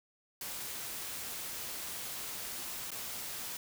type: noise with dropouts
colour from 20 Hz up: white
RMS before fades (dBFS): -41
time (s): 0.41-3.57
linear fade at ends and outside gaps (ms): 2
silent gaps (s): 2.906-2.916
effects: none